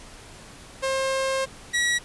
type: tone pair in turn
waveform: sawtooth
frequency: 533 / 1921.5 Hz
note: C5 / B6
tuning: +32 / -48 cents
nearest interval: octave + minor seventh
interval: 2220 cents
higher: second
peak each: -19 / -17 dBFS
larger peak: second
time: 0.82-1.46 / 1.73-1.99 s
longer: first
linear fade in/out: 20 ms
effects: pink hiss -45 dBFS RMS until 2.04 s + resampled to 24000 Hz